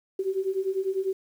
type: beating tone pair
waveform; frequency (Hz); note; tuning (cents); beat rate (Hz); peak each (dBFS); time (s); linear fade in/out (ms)
sine; 376.5 / 386.5; F#4 / G4; +30 / -24; 10; -29 / -27; 0.19-1.13; 5
effects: 9-bit